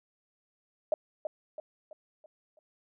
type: tone with echo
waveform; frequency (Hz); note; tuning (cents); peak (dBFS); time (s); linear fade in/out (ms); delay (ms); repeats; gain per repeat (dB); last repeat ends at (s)
sine; 616; D#5; -17; -23; 0.92-0.94; 2; 330; 5; -7; 2.59
effects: none